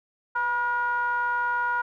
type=ring-modulated tone; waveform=triangle; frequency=233.1 Hz; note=A#3; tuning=in tune; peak=-18 dBFS; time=0.35-1.82 s; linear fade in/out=10 ms; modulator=1200 Hz; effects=none